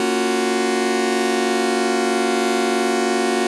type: chord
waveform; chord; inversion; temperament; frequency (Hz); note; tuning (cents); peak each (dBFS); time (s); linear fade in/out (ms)
sawtooth; Gb major seventh; first; just; 231.2 / 277.5 / 346.9 / 370; Bb3 / Db4 / F4 / Gb4; -14 / +2 / -12 / 0; -19 / -22 / -20 / -16; 0-3.47; 2
effects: resampled to 24000 Hz + 7-bit